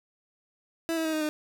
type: tone with pitch steps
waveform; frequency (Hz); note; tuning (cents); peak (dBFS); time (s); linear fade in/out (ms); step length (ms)
30% pulse; 329.4 / 323 / 316.7 / 310.6 / 304.5; E4 / E4 / D#4 / D#4 / D#4; -1 / -35 / +31 / -3 / -37; -24; 0.89-1.29; 0; 80
effects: none